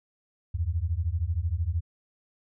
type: beating tone pair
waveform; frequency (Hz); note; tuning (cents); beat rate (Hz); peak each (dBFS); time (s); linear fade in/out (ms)
sine; 77.78 / 90.78; D#2 / F#2; 0 / -32; 13; -28; 0.54-1.81; 10
effects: none